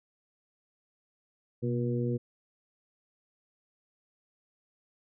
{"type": "harmonic tone with a mistuned harmonic", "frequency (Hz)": 120, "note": "B2", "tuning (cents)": -49, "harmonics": [1, 2, 3, 4], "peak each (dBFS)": [-30, -33, -35, -36], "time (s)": [1.62, 2.18], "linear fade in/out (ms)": 20, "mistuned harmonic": 1, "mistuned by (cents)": 69, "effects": []}